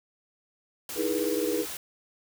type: noise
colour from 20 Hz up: white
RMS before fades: -37 dBFS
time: 0.89-1.77 s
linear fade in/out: 2 ms
type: chord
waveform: sine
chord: E major seventh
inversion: third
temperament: equal with one note detuned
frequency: 311.1 / 329.6 / 415.3 / 484 Hz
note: D#4 / E4 / G#4 / B4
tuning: 0 / 0 / 0 / -35 cents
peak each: -31 / -33 / -30 / -30 dBFS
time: 0.95-1.66 s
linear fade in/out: 50 ms
effects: none